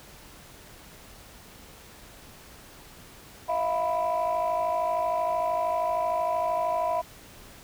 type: tone cluster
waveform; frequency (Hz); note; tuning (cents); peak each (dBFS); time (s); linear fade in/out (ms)
sine; 645 / 698 / 989; E5 / F5 / B5; -38 / -1 / +2; -27; 3.48-7.02; 20
effects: tanh soft clip ceiling -19 dBFS + pink hiss -49 dBFS RMS until 7.63 s